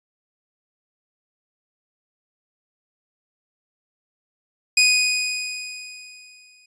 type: tone with exponential decay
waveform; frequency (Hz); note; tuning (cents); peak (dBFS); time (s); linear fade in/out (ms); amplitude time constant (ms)
20% pulse; 2489; D#7; 0; -7; 4.77-6.66; 5; 410
effects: resampled to 22050 Hz